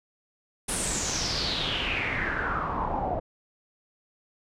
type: noise with low-pass filter sweep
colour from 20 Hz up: pink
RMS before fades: -29 dBFS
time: 0.68-3.2 s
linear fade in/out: 10 ms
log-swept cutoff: 10000 to 650 Hz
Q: 6.4
effects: none